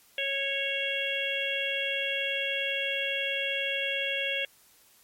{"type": "harmonic tone", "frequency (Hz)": 551, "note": "C#5", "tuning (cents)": -11, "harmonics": [1, 3, 4, 5, 6], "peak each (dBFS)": [-35, -36, -34, -32, -33], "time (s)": [0.18, 4.45], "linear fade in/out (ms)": 2, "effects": ["white hiss -60 dBFS RMS until 5.03 s", "MP3 64 kbps"]}